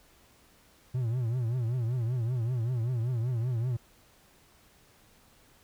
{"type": "tone with vibrato", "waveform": "triangle", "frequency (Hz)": 120.2, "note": "B2", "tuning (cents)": -46, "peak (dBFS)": -25, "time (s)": [0.94, 3.77], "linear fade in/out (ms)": 10, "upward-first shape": "triangle", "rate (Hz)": 5.2, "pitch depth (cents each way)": 160, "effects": ["pink hiss -61 dBFS RMS until 5.63 s"]}